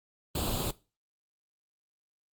pink noise with comb filter, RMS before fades -31 dBFS, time 0.35-0.71 s, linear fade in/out 5 ms, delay 0.26 ms, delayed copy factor +0.8, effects noise-tail reverb RT60 0.3 s tail -19 dB re dry + Opus 24 kbps

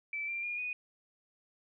sine tone with pitch steps, 2319 / 2370 / 2423 / 2477 Hz, D7 / D7 / D#7 / D#7, -22 / +15 / -47 / -8 cents, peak -34 dBFS, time 0.13-0.73 s, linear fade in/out 2 ms, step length 150 ms, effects none

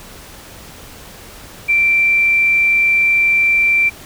sine tone, 2349 Hz, D7, in tune, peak -10 dBFS, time 1.68-3.9 s, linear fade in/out 20 ms, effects pink hiss -37 dBFS RMS until 4.05 s

